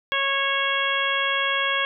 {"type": "harmonic tone", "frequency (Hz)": 550, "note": "C#5", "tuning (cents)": -14, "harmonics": [1, 2, 3, 4, 5, 6], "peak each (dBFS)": [-31, -27, -26, -28, -29, -27], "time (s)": [0.12, 1.85], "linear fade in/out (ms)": 0, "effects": []}